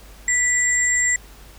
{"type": "tone pair together", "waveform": "sine", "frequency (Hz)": [1966, 7423], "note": ["B6", "A#8"], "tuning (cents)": [-8, -8], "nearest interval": "octave + major seventh", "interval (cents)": 2300, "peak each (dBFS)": -19, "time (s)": [0.28, 1.16], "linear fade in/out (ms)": 2, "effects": ["added 50 Hz sine -43 dBFS peak until 1.58 s", "pink hiss -47 dBFS RMS until 1.58 s"]}